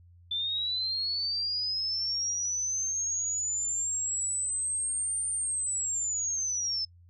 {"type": "linear two-way sweep", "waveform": "sine", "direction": "up then down", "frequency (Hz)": [3520, 8970, 5210], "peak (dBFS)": -28, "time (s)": [0.31, 6.85], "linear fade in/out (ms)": 5, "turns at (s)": 5.29, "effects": ["noise-tail reverb RT60 0.1 s tail -26 dB re dry", "added 87 Hz sine -53 dBFS peak until 7.09 s"]}